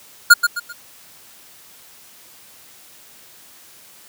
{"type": "tone with echo", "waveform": "square", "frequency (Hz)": 1427, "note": "F6", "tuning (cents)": 37, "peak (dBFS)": -4, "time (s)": [0.3, 0.34], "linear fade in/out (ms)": 10, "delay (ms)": 130, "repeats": 3, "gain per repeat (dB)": -9, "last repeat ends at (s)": 0.73, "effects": ["white hiss -46 dBFS RMS until 4.08 s", "high-pass 80 Hz 12 dB/octave"]}